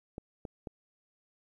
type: clicks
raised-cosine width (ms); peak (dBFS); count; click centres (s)
2; -26; 3; 0.181 / 0.452 / 0.672
effects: 11-bit